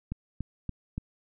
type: click train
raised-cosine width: 5 ms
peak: -20 dBFS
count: 4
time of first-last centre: 0.12-0.98 s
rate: 3.49 Hz
effects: none